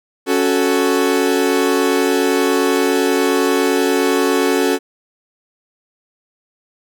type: chord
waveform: 40% pulse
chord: F# minor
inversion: second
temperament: equal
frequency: 277.2 / 370 / 440 Hz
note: C#4 / F#4 / A4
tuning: 0 / 0 / 0 cents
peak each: -17 dBFS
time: 0.26-4.79 s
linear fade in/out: 50 ms
effects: none